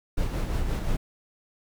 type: noise with tremolo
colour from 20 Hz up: brown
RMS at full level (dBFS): -25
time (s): 0.17-0.97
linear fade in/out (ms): 10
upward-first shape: sine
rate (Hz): 5.7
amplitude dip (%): 40
effects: none